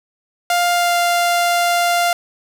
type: tone with pitch glide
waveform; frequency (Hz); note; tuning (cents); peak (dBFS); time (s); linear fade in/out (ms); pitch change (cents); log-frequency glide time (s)
sawtooth; 701 to 696.6; F5 to F5; +6 to -5; -10; 0.5-2.13; 2; -11; 0.75-0.94
effects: none